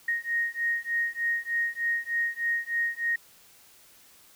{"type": "beating tone pair", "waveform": "sine", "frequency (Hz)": [1864.7, 1868], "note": ["A#6", "A#6"], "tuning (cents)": [0, 3], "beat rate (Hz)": 3.3, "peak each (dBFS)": [-29, -29], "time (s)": [0.08, 3.16], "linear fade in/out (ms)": 5, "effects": ["white hiss -56 dBFS RMS until 4.35 s"]}